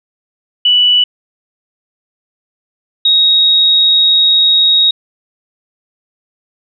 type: tone pair in turn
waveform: sine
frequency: 2960 / 3774 Hz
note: F#7 / A#7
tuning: 0 / +21 cents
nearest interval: major third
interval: 421 cents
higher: second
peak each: -6 dBFS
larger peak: neither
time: 0.65-1.04 / 3.05-4.91 s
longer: second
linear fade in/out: 5 ms
effects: none